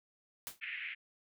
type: noise with exponential decay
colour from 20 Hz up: white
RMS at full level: -39 dBFS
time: 0.47-0.6 s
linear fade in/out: 0 ms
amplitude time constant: 28 ms
type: band-pass noise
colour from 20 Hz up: pink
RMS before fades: -42 dBFS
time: 0.61-0.95 s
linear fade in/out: 20 ms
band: 1800 to 2700 Hz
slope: 48 dB/octave
effects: none